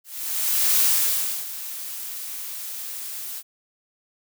blue noise with ADSR envelope, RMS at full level -18 dBFS, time 0.04-3.43 s, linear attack 770 ms, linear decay 640 ms, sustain -15 dB, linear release 49 ms, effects none

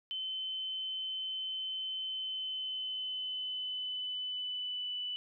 sine tone with pitch glide, 3062 to 2980 Hz, G7 to F#7, -41 to +12 cents, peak -35 dBFS, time 0.11-5.16 s, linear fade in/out 0 ms, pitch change -47 cents, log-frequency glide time 2.08-4.97 s, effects none

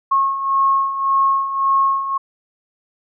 sine beating tone pair, 1087 / 1088.8 Hz, C#6 / C#6, -34 / -31 cents, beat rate 1.8 Hz, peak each -21 / -15 dBFS, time 0.11-2.18 s, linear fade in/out 10 ms, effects none

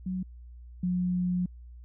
sine tone pair in turn, 185 / 179.84 Hz, F#3 / F#3, 0 / -49 cents, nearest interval unison, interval 49 cents, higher first, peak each -29 / -25 dBFS, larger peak second, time 0.06-0.23 / 0.83-1.46 s, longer second, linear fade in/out 5 ms, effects added 60 Hz sine -44 dBFS peak until 1.84 s

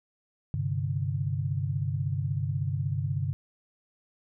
sine chord, G suspended fourth, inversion none, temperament just, 98 / 130.67 / 147 Hz, G2 / C3 / D3, 0 / -2 / +2 cents, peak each -31 dBFS, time 0.54-3.33 s, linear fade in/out 0 ms, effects none

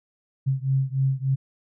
sine beating tone pair, 132.8 / 136.2 Hz, C3 / C#3, +26 / -30 cents, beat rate 3.4 Hz, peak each -23 / -24 dBFS, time 0.46-1.36 s, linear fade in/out 20 ms, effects none

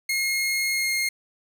sawtooth tone with pitch glide, 2150 to 2134 Hz, C7 to C7, +47 to +34 cents, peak -19 dBFS, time 0.09-1.09 s, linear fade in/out 5 ms, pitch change -13 cents, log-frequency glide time 0.72-0.91 s, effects 10-bit

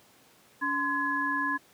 sine tone cluster, 283.4 / 1031 / 1688 Hz, C#4 / C6 / G#6, +38 / -26 / +28 cents, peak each -34 / -30 / -29 dBFS, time 0.61-1.58 s, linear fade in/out 20 ms, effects pink hiss -59 dBFS RMS until 1.73 s + high-pass 150 Hz 12 dB/octave

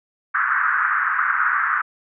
pink band-pass noise, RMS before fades -20 dBFS, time 0.34-1.82 s, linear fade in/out 10 ms, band 1200 to 1700 Hz, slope 48 dB/octave, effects none

